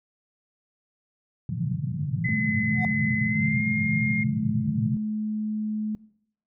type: band-pass noise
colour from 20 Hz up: white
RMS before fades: -28 dBFS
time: 1.49-4.97 s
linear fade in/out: 2 ms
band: 110 to 170 Hz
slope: 48 dB/octave
type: tone with pitch glide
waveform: sine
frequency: 2031 to 2126 Hz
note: B6 to C7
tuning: +48 to +27 cents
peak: -26 dBFS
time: 2.24-4.24 s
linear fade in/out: 10 ms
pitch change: +79 cents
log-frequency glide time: 3.25-3.62 s
type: tone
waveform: sine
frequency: 214.2 Hz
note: A3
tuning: 46 cents flat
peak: -25 dBFS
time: 2.29-5.95 s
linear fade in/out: 0 ms
type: tone with exponential growth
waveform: triangle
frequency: 732 Hz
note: F#5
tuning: 19 cents flat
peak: -22 dBFS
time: 2.72-2.85 s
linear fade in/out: 1 ms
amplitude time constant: 27 ms
effects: noise-tail reverb RT60 0.7 s tail -22 dB re dry